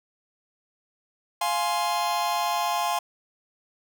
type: chord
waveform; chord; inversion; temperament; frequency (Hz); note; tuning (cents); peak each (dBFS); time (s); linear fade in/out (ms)
45% pulse; F minor; none; just; 698.5 / 838.1 / 1047.7; F5 / Ab5 / C6; 0 / +16 / +2; -28; 1.41-2.99; 5
effects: none